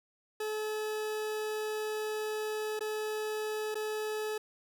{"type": "tone with dropouts", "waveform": "40% pulse", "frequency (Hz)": 429.3, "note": "A4", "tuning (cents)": -43, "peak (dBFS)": -32, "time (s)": [0.4, 4.38], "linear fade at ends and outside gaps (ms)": 5, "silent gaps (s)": [[2.793, 2.807], [3.745, 3.753]], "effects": []}